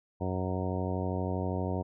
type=harmonic tone; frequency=92.5 Hz; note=F#2; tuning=in tune; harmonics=1 / 2 / 3 / 4 / 5 / 6 / 7 / 8 / 10; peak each=-33 / -36 / -38 / -39 / -40 / -41 / -41 / -42 / -43 dBFS; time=0.2-1.83 s; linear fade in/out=20 ms; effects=none